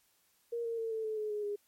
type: tone with pitch steps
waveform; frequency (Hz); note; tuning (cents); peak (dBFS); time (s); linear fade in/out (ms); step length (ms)
sine; 469.3 / 460.4 / 451.7 / 443.2 / 434.8 / 426.6 / 418.6 / 410.7; A#4 / A#4 / A4 / A4 / A4 / G#4 / G#4 / G#4; +12 / -22 / +45 / +13 / -21 / +46 / +14 / -19; -33; 0.52-1.56; 10; 130
effects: white hiss -71 dBFS RMS until 1.67 s + MP3 64 kbps